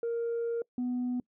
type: tone pair in turn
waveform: sine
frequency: 466.2 / 247.7 Hz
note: A#4 / B3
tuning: 0 / +5 cents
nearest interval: major seventh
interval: 1095 cents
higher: first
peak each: -27 dBFS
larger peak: neither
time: 0.03-0.62 / 0.78-1.2 s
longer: first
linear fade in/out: 2 ms
effects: noise-tail reverb RT60 0.1 s tail -25 dB re dry + tanh soft clip ceiling -27 dBFS